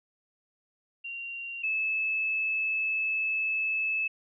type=tone pair in turn; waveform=sine; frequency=2763 / 2608 Hz; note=F7 / E7; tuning=-19 / -19 cents; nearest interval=minor second; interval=100 cents; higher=first; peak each=-35 / -26 dBFS; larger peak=second; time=1.04-1.63 / 1.63-4.08 s; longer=second; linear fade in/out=10 ms; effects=none